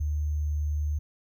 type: tone with sample-and-hold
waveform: sine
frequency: 74.9 Hz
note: D2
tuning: 35 cents sharp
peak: -25 dBFS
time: 0-0.99 s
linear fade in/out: 10 ms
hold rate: 6300 Hz
effects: none